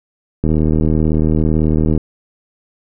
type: click train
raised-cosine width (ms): 3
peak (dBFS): -3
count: 121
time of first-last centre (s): 0.44-1.976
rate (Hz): 78.1
effects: none